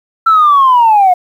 sine linear sweep, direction down, 1346 to 705 Hz, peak -3 dBFS, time 0.26-1.14 s, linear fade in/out 10 ms, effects tanh soft clip ceiling -1 dBFS + 7-bit

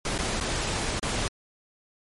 pink noise with dropouts, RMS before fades -28 dBFS, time 0.05-1.28 s, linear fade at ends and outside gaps 2 ms, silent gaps 0.18-0.187 / 0.402-0.409 / 0.995-1.028 s, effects low-pass 10000 Hz 12 dB/octave + MP3 48 kbps

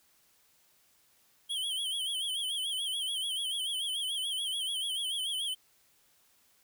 square tone with vibrato, 3176 Hz, G7, 22 cents sharp, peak -32 dBFS, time 1.49-5.55 s, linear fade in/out 20 ms, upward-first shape sine, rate 6.9 Hz, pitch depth 99 cents each way, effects white hiss -67 dBFS RMS until 6.63 s

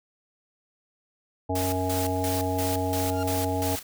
harmonic tone, 92.5 Hz, F#2, in tune, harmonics 1 / 3 / 5 / 7 / 9, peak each -29 / -30 / -32 / -32 / -31 dBFS, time 1.49-3.76 s, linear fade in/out 10 ms
white noise with tremolo, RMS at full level -33 dBFS, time 1.55-3.83 s, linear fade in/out 5 ms, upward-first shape square, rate 2.9 Hz, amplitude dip 75%
sawtooth tone with exponential growth, 1398 Hz, F6, 1 cent sharp, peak -30 dBFS, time 2.99-3.23 s, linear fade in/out 0 ms, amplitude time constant 52 ms
effects none

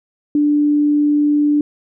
sine tone, 294.4 Hz, D4, 4 cents sharp, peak -11 dBFS, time 0.35-1.61 s, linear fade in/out 2 ms, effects none

